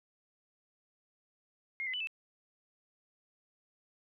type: tone with pitch steps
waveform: sine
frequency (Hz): 2138 / 2033 / 2985 / 2633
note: C7 / B6 / F#7 / E7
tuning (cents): +37 / +50 / +15 / -3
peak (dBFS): -34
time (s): 1.8-2.072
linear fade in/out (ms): 0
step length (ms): 68
effects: none